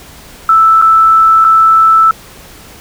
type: tone with dropouts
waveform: sine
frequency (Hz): 1318.5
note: E6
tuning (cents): 0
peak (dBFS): -3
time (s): 0.49-2.11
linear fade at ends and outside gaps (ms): 2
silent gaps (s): 0.816-0.822 / 1.444-1.448
effects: pink hiss -35 dBFS RMS until 2.8 s